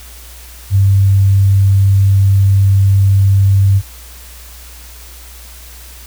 sine tone, 98 Hz, G2, in tune, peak -6 dBFS, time 0.7-3.82 s, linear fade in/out 50 ms, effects added 60 Hz sine -34 dBFS peak until 6.06 s + white hiss -37 dBFS RMS until 6.06 s

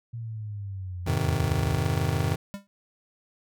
sine exponential sweep, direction down, 118 to 69.3 Hz, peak -32 dBFS, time 0.13-1.78 s, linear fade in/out 10 ms
square chord, F minor seventh, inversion none, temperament just, 87.31 / 104.77 / 130.96 / 157.15 Hz, F2 / Ab2 / C3 / Eb3, 0 / +16 / +2 / +18 cents, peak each -30 dBFS, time 1.06-2.36 s, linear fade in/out 10 ms
square tone with exponential decay, 199.6 Hz, G3, 32 cents sharp, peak -30 dBFS, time 2.54-2.67 s, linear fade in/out 0 ms, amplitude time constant 28 ms
effects none

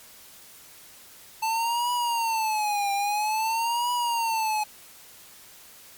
square tone with vibrato, 882 Hz, A5, 4 cents sharp, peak -24 dBFS, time 1.42-4.64 s, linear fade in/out 10 ms, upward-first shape triangle, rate 0.5 Hz, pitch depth 180 cents each way, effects white hiss -49 dBFS RMS until 5.97 s + MP3 96 kbps

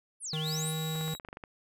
sine exponential two-way sweep, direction down then up, 11175 to 2794 to 11175 Hz, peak -35 dBFS, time 0.2-0.74 s, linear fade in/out 50 ms, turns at 0.38 s
square tone with pitch glide, 156.3 to 158.48 Hz, D#3 to D#3, +8 to +32 cents, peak -33 dBFS, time 0.33-1.14 s, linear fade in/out 2 ms, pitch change +24 cents, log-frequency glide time 0.52-0.77 s
sawtooth tone, 3842 Hz, B7, 48 cents flat, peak -35 dBFS, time 0.43-1.19 s, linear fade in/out 50 ms
clicks, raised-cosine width 0.5 ms, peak -28 dBFS, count 10, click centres 0.956 / 1.011 / 1.08 / 1.15 / 1.198 / 1.249 / 1.287 / 1.329 / 1.371 / 1.438 s
effects none

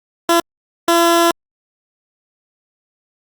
15% pulse tone bursts at uneven times, 338.9 Hz, E4, 48 cents sharp, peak -4 dBFS, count 2, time 0.29-0.4 / 0.88-1.31 s, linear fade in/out 2 ms, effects Opus 48 kbps

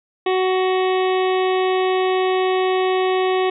harmonic tone with a mistuned harmonic, 373 Hz, F#4, 14 cents sharp, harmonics 1 / 2 / 3 / 5 / 6 / 7 / 8 / 9 / 10, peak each -17 / -23 / -27 / -31 / -33 / -34 / -35 / -36 / -37 dBFS, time 0.26-3.5 s, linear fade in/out 5 ms, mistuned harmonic 6, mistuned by -18 cents, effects none

